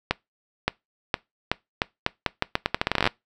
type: accelerating click train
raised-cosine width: 0.3 ms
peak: -4 dBFS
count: 22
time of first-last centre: 0.11-3.074 s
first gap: 570 ms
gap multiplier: 0.81
effects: noise-tail reverb RT60 0.2 s tail -23 dB re dry